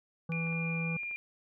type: harmonic tone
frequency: 164.81 Hz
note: E3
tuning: in tune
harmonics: 1 / 3 / 5 / 7 / 9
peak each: -32 / -44 / -51 / -50 / -56 dBFS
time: 0.29-0.97 s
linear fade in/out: 5 ms
type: tone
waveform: sine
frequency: 2401 Hz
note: D7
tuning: 38 cents sharp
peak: -35 dBFS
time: 0.32-1.16 s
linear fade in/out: 0 ms
type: clicks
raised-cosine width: 0.5 ms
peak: -39 dBFS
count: 4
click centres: 0.47 / 0.527 / 1.033 / 1.112 s
effects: none